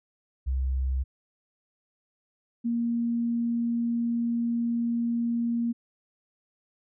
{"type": "tone pair in turn", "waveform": "sine", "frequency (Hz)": [65.41, 234.6], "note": ["C2", "A#3"], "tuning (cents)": [0, 11], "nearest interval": "octave + minor seventh", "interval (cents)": 2211, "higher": "second", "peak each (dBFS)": -24, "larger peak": "neither", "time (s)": [[0.46, 1.04], [2.64, 5.73]], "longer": "second", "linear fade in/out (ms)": 20, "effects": []}